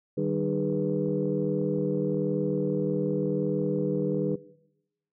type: tone cluster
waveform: sine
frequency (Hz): 152.1 / 193.6 / 305 / 410.9 / 491.9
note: D#3 / G3 / D#4 / G#4 / B4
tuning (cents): -39 / -21 / -34 / -18 / -7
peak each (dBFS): -31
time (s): 0.17-4.36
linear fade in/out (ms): 10
effects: noise-tail reverb RT60 0.9 s tail -19 dB re dry + tanh soft clip ceiling -14 dBFS